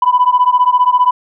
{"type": "beating tone pair", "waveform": "sine", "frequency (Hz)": [987, 1002], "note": ["B5", "B5"], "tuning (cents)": [-1, 25], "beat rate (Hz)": 15, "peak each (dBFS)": -10, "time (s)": [0.02, 1.11], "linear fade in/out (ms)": 5, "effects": ["tanh soft clip ceiling -2 dBFS"]}